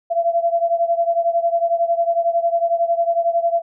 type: beating tone pair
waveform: sine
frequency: 675 / 686 Hz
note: E5 / F5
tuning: +41 / -31 cents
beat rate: 11 Hz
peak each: -17 / -20 dBFS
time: 0.1-3.62 s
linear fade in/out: 20 ms
effects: none